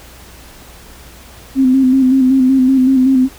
sine tone with vibrato, 261.6 Hz, C4, in tune, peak -7 dBFS, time 1.55-3.29 s, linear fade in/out 50 ms, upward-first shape square, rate 5.3 Hz, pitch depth 37 cents each way, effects added 60 Hz sine -41 dBFS peak until 3.38 s + pink hiss -39 dBFS RMS until 3.38 s

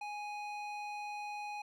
square tone with band-pass filter, 830.6 Hz, G#5, in tune, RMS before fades -42 dBFS, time 0.01-1.62 s, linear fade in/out 5 ms, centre 1700 Hz, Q 1.3, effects none

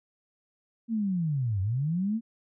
sine linear two-way sweep, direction down then up, 234 to 91.2 to 234 Hz, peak -25 dBFS, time 0.88-2.21 s, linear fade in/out 50 ms, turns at 1.61 s, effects none

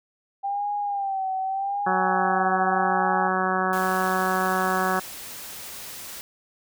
sine tone with vibrato, 790 Hz, G5, 13 cents sharp, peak -24 dBFS, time 0.43-3.29 s, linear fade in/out 20 ms, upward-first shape sine, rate 0.82 Hz, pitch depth 70 cents each way
harmonic tone, 186.6 Hz, F#3, 15 cents sharp, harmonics 1 / 2 / 3 / 4 / 5 / 6 / 7 / 8 / 9, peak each -30 / -30 / -33 / -27 / -32 / -28 / -30 / -31 / -31 dBFS, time 1.86-5 s, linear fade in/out 10 ms
white noise, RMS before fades -38 dBFS, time 3.73-6.21 s, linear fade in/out 0 ms
effects none

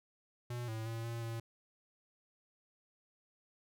square tone with pitch steps, 121.2 / 111.2 / 114.2 / 116.3 / 114.7 Hz, B2 / A2 / A#2 / A#2 / A#2, -32 / +19 / -35 / -4 / -28 cents, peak -39 dBFS, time 0.5-1.4 s, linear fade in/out 5 ms, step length 180 ms, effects none

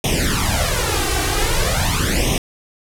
pink noise with flanger, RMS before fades -18 dBFS, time 0.04-2.38 s, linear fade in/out 2 ms, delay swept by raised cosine 0.33 to 2.63 ms, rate 0.44 Hz, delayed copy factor +0.9, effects low-pass 12000 Hz 12 dB/octave

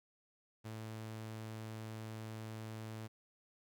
sawtooth tone, 110 Hz, A2, in tune, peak -40 dBFS, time 0.64-3.08 s, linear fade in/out 20 ms, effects 12-bit

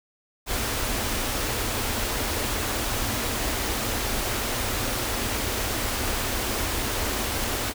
pink band-stop noise, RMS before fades -27 dBFS, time 0.46-7.74 s, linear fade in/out 50 ms, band 130 to 200 Hz, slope 96 dB/octave, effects none

